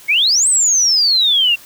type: exponential two-way sweep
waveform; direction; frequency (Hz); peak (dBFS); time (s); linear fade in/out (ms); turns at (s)
sine; up then down; 2137 to 8400 to 2704; -10; 0.08-1.56; 20; 0.48
effects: white hiss -41 dBFS RMS until 1.65 s